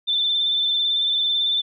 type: tone with vibrato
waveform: sine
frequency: 3545 Hz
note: A7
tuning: 12 cents sharp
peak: -18 dBFS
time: 0.07-1.62 s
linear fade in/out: 20 ms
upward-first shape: triangle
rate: 18 Hz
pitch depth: 35 cents each way
effects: none